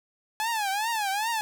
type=tone with vibrato; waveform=sawtooth; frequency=848 Hz; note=G#5; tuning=36 cents sharp; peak=-22 dBFS; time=0.4-1.41 s; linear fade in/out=0 ms; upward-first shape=triangle; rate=2.5 Hz; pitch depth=190 cents each way; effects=none